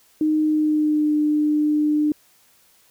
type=tone with pitch glide; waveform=sine; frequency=308.6 to 300.5 Hz; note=D#4 to D4; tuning=-14 to +40 cents; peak=-16 dBFS; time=0.21-2.12 s; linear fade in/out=2 ms; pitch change=-46 cents; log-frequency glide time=0.39-1.15 s; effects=white hiss -57 dBFS RMS until 2.9 s